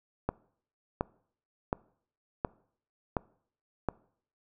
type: click train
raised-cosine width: 1 ms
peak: -14 dBFS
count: 6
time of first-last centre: 0.29-3.887 s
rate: 1.39 Hz
effects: noise-tail reverb RT60 0.6 s tail -23 dB re dry